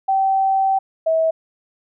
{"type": "tone pair in turn", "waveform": "sine", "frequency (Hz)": [773, 646.1], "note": ["G5", "E5"], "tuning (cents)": [-24, -35], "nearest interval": "minor third", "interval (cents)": 311, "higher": "first", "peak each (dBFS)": -14, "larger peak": "neither", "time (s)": [[0.08, 0.79], [1.06, 1.31]], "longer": "first", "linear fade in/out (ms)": 10, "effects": []}